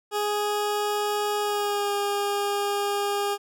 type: tone with pitch glide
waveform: 20% pulse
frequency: 415.3 to 406 Hz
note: G#4 to G#4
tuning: 0 to -39 cents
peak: -19 dBFS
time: 0.11-3.38 s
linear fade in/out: 50 ms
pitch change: -39 cents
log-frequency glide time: 1.41-1.93 s
effects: none